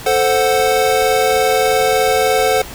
square chord, F# diminished, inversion first, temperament equal, 440 / 523.3 / 740 Hz, A4 / C5 / F#5, 0 / 0 / 0 cents, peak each -17 dBFS, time 0.06-2.62 s, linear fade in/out 5 ms, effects pink hiss -32 dBFS RMS until 2.74 s

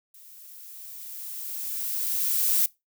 violet noise with level ramp, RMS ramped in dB -50 to -21 dBFS, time 0.14-2.66 s, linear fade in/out 5 ms, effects noise-tail reverb RT60 0.2 s tail -21 dB re dry

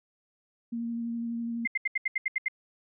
sine tone with vibrato, 233.1 Hz, A#3, in tune, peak -30 dBFS, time 0.72-1.66 s, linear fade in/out 10 ms, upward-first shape sine, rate 12 Hz, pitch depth 14 cents each way
sine tone bursts, 2093 Hz, C7, in tune, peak -24 dBFS, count 9, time 1.65-2.483 s, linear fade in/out 5 ms, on 25 ms, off 76 ms
effects none

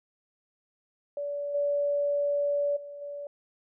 sine tone with level steps, 575 Hz, D5, 37 cents flat, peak -30 / -24 / -39 / -35 dBFS, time 1.17-3.27 s, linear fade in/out 2 ms, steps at 1.54 / 2.76 / 3.01 s, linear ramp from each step 10 ms, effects none

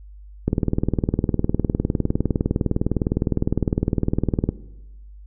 click train, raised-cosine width 3 ms, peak -6 dBFS, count 80, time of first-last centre 0.48-4.49 s, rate 19.7 Hz, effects noise-tail reverb RT60 1.0 s tail -17 dB re dry + added 50 Hz sine -39 dBFS peak until 5.26 s

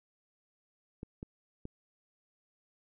clicks, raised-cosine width 3 ms, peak -28 dBFS, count 3, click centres 1.031 / 1.229 / 1.654 s, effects none

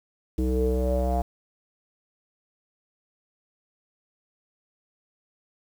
square tone with low-pass filter sweep, 63.3 Hz, B1, 43 cents sharp, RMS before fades -24 dBFS, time 0.38-1.22 s, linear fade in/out 5 ms, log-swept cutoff 360 to 730 Hz, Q 8.1, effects 8-bit

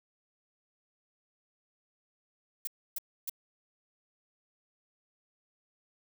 violet noise bursts, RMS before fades -35 dBFS, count 3, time 2.65-3.296 s, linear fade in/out 2 ms, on 22 ms, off 290 ms, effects none

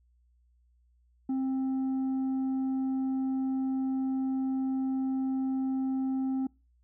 sine tone with tanh clipping, 264.2 Hz, C4, 17 cents sharp, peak -28 dBFS, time 1.29-6.47 s, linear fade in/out 5 ms, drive 4 dB, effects noise-tail reverb RT60 0.3 s tail -26 dB re dry + added 60 Hz sine -63 dBFS peak until 6.83 s

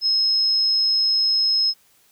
sine tone, 5160 Hz, E8, 38 cents flat, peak -16 dBFS, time 0.01-1.74 s, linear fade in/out 50 ms, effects white hiss -58 dBFS RMS until 2.11 s

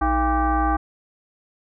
sine tone with frequency modulation, 428.8 Hz, A4, 45 cents flat, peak -17 dBFS, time 0.01-0.77 s, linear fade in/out 10 ms, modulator 371 Hz, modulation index 2.3, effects none

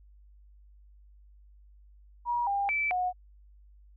sine tone with pitch steps, 958 / 800 / 2318 / 728 Hz, A#5 / G5 / D7 / F#5, +47 / +35 / -23 / -28 cents, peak -26 dBFS, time 2.25-3.13 s, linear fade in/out 50 ms, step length 220 ms, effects added 50 Hz sine -53 dBFS peak until 3.96 s

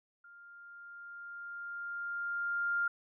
sine tone with level ramp, 1400 Hz, F6, 4 cents sharp, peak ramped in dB -53 to -28 dBFS, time 0.24-2.88 s, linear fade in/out 5 ms, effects none

